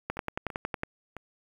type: two click trains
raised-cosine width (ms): 0.5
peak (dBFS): -24 / -15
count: 4 / 9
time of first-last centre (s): 0.17-1.167 / 0.1-0.834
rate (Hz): 3.01 / 10.9
effects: 8-bit